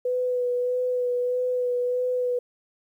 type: tone with vibrato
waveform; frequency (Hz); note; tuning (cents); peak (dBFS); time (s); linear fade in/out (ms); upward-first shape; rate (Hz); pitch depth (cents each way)
sine; 496.3; B4; +8; -22; 0.05-2.39; 5; sine; 1.6; 19
effects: 10-bit